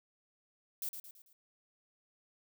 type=noise with echo; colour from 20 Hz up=violet; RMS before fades=-38 dBFS; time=0.82-0.89 s; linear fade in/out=2 ms; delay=110 ms; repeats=4; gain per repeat=-7 dB; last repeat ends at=1.33 s; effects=none